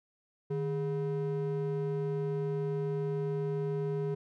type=ring-modulated tone; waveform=triangle; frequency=282.7 Hz; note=C#4; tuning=34 cents sharp; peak=-25 dBFS; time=0.5-4.15 s; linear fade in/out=10 ms; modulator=129 Hz; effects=none